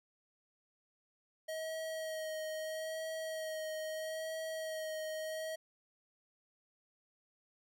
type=tone with vibrato; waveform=square; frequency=633 Hz; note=D#5; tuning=30 cents sharp; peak=-39 dBFS; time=1.48-5.56 s; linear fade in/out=10 ms; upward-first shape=sine; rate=0.77 Hz; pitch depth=19 cents each way; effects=none

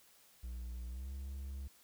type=tone with pitch glide; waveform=triangle; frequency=60.1 to 67.85 Hz; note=B1 to C#2; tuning=-46 to -36 cents; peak=-39 dBFS; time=0.43-1.68 s; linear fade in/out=10 ms; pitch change=+210 cents; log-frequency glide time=0.86-1.12 s; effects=white hiss -65 dBFS RMS until 1.83 s

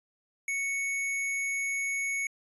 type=tone with hard clipping; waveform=sine; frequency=2217 Hz; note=C#7; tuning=in tune; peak=-30 dBFS; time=0.48-2.27 s; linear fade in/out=2 ms; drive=16 dB; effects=resampled to 32000 Hz

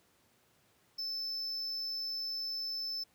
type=tone; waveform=triangle; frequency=5270 Hz; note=E8; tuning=1 cent flat; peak=-34 dBFS; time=0.98-3.04 s; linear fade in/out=10 ms; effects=pink hiss -69 dBFS RMS until 3.14 s + high-pass 100 Hz 12 dB/octave

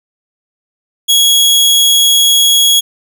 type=tone; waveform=sawtooth; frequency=3328 Hz; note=G#7; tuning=3 cents sharp; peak=-3 dBFS; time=1.08-2.81 s; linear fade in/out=20 ms; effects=none

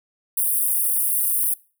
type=high-pass noise; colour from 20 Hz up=pink; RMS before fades=-21 dBFS; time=0.37-1.54 s; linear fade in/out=5 ms; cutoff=9100 Hz; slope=96 dB/octave; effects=noise-tail reverb RT60 0.4 s tail -23 dB re dry

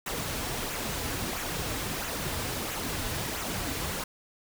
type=noise with flanger; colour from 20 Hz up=pink; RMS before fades=-33 dBFS; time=0.06-4.04 s; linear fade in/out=5 ms; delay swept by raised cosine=0.2 to 5.6 ms; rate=1.5 Hz; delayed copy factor=-0.5; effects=none

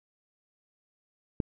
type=click; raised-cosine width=3 ms; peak=-15 dBFS; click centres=1.402 s; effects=none

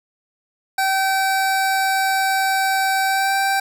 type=tone with pitch glide; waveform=25% pulse; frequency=771 to 780.9 Hz; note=G5 to G5; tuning=-29 to -7 cents; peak=-13 dBFS; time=0.78-3.6 s; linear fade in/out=5 ms; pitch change=+22 cents; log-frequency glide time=3.06-3.34 s; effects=none

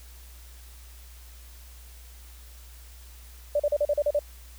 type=tone bursts; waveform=sine; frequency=586 Hz; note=D5; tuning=4 cents flat; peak=-20 dBFS; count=8; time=3.55-4.192 s; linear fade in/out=5 ms; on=47 ms; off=38 ms; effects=added 60 Hz sine -45 dBFS peak until 4.58 s + white hiss -53 dBFS RMS until 4.58 s

